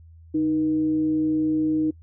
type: tone with frequency modulation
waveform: sine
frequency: 311.1 Hz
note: D#4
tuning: in tune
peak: -19 dBFS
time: 0.34-1.91 s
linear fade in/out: 10 ms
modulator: 170 Hz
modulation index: 0.25
effects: noise-tail reverb RT60 0.1 s tail -25 dB re dry + added 82 Hz sine -45 dBFS peak until 2.02 s